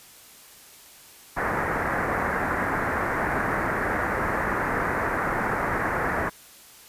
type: low-pass noise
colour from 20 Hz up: white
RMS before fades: -26 dBFS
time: 1.36-6.3 s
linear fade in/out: 20 ms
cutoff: 1900 Hz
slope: 48 dB/octave
effects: white hiss -49 dBFS RMS until 6.88 s + resampled to 32000 Hz